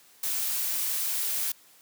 blue noise, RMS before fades -29 dBFS, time 0.23-1.52 s, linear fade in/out 5 ms, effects white hiss -57 dBFS RMS until 1.81 s + high-pass 150 Hz 12 dB/octave

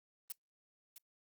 blue noise with echo, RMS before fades -41 dBFS, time 0.3-0.32 s, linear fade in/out 2 ms, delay 660 ms, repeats 1, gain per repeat -11 dB, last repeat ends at 0.98 s, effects noise-tail reverb RT60 0.1 s tail -20 dB re dry + Opus 24 kbps

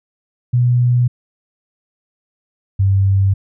sine tone pair in turn, 122.7 / 97.39 Hz, B2 / G2, -11 / -11 cents, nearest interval major third, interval 400 cents, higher first, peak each -10 dBFS, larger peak neither, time 0.53-1.08 / 2.79-3.34 s, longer neither, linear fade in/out 10 ms, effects none

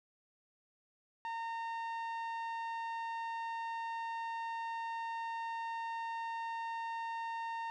sawtooth tone with low-pass filter, 916 Hz, A#5, 31 cents flat, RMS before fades -40 dBFS, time 1.25-7.7 s, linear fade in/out 0 ms, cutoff 2200 Hz, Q 0.51, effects none

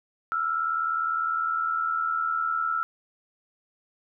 sine tone pair together, 1325 / 1404.8 Hz, E6 / F6, +9 / +10 cents, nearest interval minor second, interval 101 cents, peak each -25 / -30 dBFS, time 0.32-2.83 s, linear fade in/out 0 ms, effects none

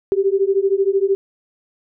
sine beating tone pair, 384.9 / 397.9 Hz, G4 / G4, -32 / +26 cents, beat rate 13 Hz, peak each -17 dBFS, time 0.12-1.15 s, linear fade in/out 0 ms, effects none

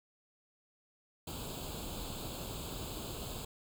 pink noise with comb filter, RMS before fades -42 dBFS, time 1.27-3.45 s, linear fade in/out 5 ms, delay 0.26 ms, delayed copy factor +0.85, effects none

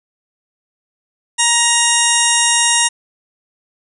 harmonic tone with a mistuned harmonic, 942 Hz, A#5, 18 cents sharp, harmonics 1 / 2 / 3 / 4 / 6 / 7 / 8 / 9 / 10, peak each -20 / -20 / -20 / -20 / -20 / -20 / -20 / -20 / -20 dBFS, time 1.38-2.89 s, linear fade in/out 20 ms, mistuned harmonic 9, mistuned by +17 cents, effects none

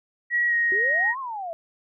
sine tone with pitch glide, 1915 to 1876.7 Hz, A#6 to A#6, +46 to +11 cents, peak -19 dBFS, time 0.3-1.15 s, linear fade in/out 50 ms, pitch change -35 cents, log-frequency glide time 0.47-0.55 s
sine exponential two-way sweep, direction up then down, 370 to 1108.7 to 645 Hz, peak -29 dBFS, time 0.72-1.53 s, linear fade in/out 0 ms, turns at 1.19 s
effects none

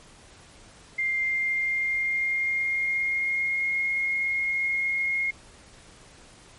sine tone with pitch glide, 2100 to 2148 Hz, C7 to C7, +6 to +45 cents, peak -23 dBFS, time 0.98-5.31 s, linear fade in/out 10 ms, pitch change +39 cents, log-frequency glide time 1.12-3.77 s, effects pink hiss -51 dBFS RMS until 6.58 s + MP3 48 kbps

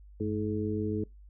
harmonic tone with a mistuned harmonic, 106.7 Hz, G#2, 47 cents sharp, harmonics 1 / 2 / 3 / 4, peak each -34 / -34 / -34 / -34 dBFS, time 0.2-1.04 s, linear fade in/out 5 ms, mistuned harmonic 1, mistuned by -140 cents, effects noise-tail reverb RT60 0.2 s tail -25 dB re dry + added 50 Hz sine -49 dBFS peak until 1.29 s

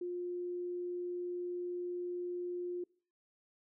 sine tone, 354.4 Hz, F4, 25 cents sharp, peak -36 dBFS, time 0.01-2.84 s, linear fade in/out 5 ms, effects noise-tail reverb RT60 0.5 s tail -25 dB re dry

